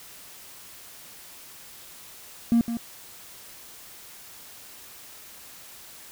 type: tone with echo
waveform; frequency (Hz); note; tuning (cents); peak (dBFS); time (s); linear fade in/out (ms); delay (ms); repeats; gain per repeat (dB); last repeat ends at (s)
triangle; 233.1; A#3; 0; -13; 2.52-2.61; 0; 160; 1; -11; 2.77
effects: tanh soft clip ceiling -12 dBFS + white hiss -46 dBFS RMS until 6.11 s